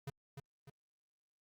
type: tone with echo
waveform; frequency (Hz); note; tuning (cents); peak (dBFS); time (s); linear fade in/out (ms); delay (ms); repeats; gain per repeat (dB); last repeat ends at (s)
square; 138.59; C#3; 0; -40; 0.07-0.1; 5; 300; 2; -6; 0.7
effects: Opus 48 kbps